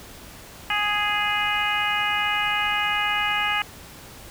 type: harmonic tone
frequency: 415.3 Hz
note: G#4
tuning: in tune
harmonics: 2 / 3 / 4 / 5 / 6 / 7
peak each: -28 / -28 / -28 / -28 / -28 / -28 dBFS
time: 0.7-3.62 s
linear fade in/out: 2 ms
effects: pink hiss -43 dBFS RMS until 4.3 s